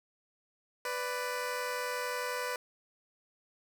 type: tone pair together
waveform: 15% pulse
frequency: 496 / 587.3 Hz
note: B4 / D5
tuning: +7 / 0 cents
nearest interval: minor third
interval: 293 cents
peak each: -28 / -33 dBFS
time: 0.85-2.56 s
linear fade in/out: 2 ms
effects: none